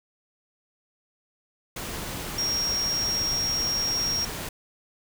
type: tone in noise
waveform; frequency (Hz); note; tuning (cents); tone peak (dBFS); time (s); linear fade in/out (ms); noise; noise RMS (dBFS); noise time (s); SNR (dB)
sine; 5590; F8; +1; -24; 2.38-4.25; 5; pink; -34; 1.76-4.49; +7
effects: none